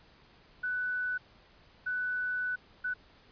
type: tone bursts at uneven times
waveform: sine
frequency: 1491 Hz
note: F#6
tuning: 13 cents sharp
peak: -30 dBFS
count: 3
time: 0.63-1.18 / 1.86-2.56 / 2.84-2.94 s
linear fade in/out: 10 ms
effects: pink hiss -60 dBFS RMS until 3.31 s + resampled to 11025 Hz